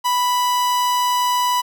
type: tone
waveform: 45% pulse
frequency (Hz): 987.8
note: B5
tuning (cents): 0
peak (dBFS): -16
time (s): 0.04-1.62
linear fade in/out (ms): 20
effects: none